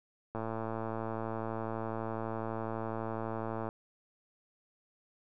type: click train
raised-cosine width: 1 ms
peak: -23 dBFS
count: 375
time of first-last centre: 0.35-3.689 s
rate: 112 Hz
effects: none